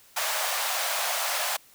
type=high-pass noise; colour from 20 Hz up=pink; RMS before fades=-28 dBFS; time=0.16-1.57 s; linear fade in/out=10 ms; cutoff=590 Hz; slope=48 dB/octave; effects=white hiss -56 dBFS RMS until 1.74 s